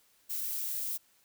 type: noise with high-pass filter sweep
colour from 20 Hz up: violet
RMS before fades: -35 dBFS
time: 0.29-0.98 s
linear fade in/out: 20 ms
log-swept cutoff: 200 to 2800 Hz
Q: 0.76
effects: white hiss -67 dBFS RMS until 1.24 s